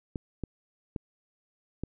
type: clicks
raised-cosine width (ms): 3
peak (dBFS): -20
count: 4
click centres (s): 0.158 / 0.437 / 0.962 / 1.836
effects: none